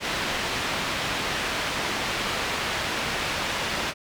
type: low-pass noise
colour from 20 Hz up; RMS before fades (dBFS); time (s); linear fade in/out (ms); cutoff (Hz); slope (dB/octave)
white; -28; 0-3.94; 50; 3000; 12
effects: none